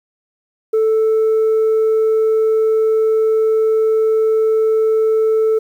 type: tone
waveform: sine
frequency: 440 Hz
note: A4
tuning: in tune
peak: -9 dBFS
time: 0.73-5.59 s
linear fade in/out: 10 ms
effects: tanh soft clip ceiling -10 dBFS + 8-bit